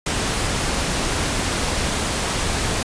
pink noise, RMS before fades -22 dBFS, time 0.06-2.83 s, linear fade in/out 5 ms, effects resampled to 22050 Hz

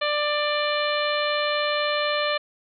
harmonic tone, 592 Hz, D5, 14 cents sharp, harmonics 1 / 2 / 3 / 4 / 5 / 6 / 7, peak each -25 / -28 / -30 / -31 / -32 / -33 / -33 dBFS, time 0.01-2.38 s, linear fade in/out 10 ms, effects none

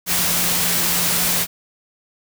sine tone in noise, 174.61 Hz, F3, in tune, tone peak -30 dBFS, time 0.06-1.47 s, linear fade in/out 50 ms, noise white, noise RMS -19 dBFS, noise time 0.06-1.47 s, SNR -14 dB, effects none

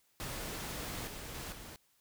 pink noise with level steps, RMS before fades -41 / -45 / -43 / -49 dBFS, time 0.2-1.76 s, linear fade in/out 0 ms, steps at 1.07 / 1.34 / 1.52 s, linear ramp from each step 5 ms, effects white hiss -72 dBFS RMS until 2 s

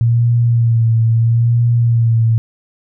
sine tone with vibrato, 116.1 Hz, A#2, 7 cents flat, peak -9 dBFS, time 0.01-2.38 s, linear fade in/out 0 ms, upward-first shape sine, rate 0.76 Hz, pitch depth 38 cents each way, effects none

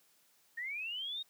sine linear sweep, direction up, 1819 to 3774 Hz, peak -37 dBFS, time 0.57-1.23 s, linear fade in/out 10 ms, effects white hiss -69 dBFS RMS until 1.29 s + high-pass 150 Hz 12 dB/octave

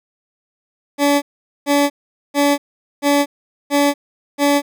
20% pulse tone bursts, 286.1 Hz, D4, 45 cents flat, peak -7 dBFS, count 6, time 0.98-4.62 s, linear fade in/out 50 ms, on 240 ms, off 440 ms, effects none

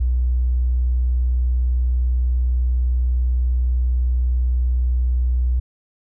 triangle tone with tanh clipping, 61.74 Hz, B1, in tune, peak -15 dBFS, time 0-5.6 s, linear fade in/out 10 ms, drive 3 dB, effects none

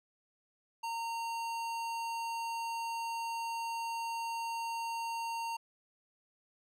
sine tone with hard clipping, 920 Hz, A#5, 23 cents flat, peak -37 dBFS, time 0.83-5.57 s, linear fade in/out 10 ms, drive 17 dB, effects none

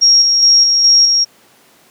sine tone with tremolo, 5588 Hz, F8, in tune, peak -5 dBFS, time 0.01-1.25 s, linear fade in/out 20 ms, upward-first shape square, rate 2.4 Hz, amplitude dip 35%, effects pink hiss -48 dBFS RMS until 1.9 s + high-pass 200 Hz 12 dB/octave

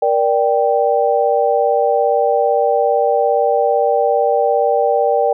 sine chord, G minor, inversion first, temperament just, 470.4 / 588 / 784 Hz, Bb4 / D5 / G5, +16 / +2 / 0 cents, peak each -16 dBFS, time 0.02-5.33 s, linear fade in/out 5 ms, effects none

